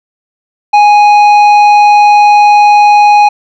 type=tone with tanh clipping; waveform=triangle; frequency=830 Hz; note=G#5; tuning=1 cent flat; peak=-3 dBFS; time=0.73-3.29 s; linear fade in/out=10 ms; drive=13 dB; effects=none